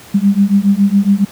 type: beating tone pair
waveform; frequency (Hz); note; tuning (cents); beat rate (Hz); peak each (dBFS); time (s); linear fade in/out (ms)
sine; 196 / 203.2; G3 / G#3; 0 / -38; 7.2; -11; 0.14-1.25; 10
effects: pink hiss -37 dBFS RMS until 1.31 s + high-pass 80 Hz 12 dB/octave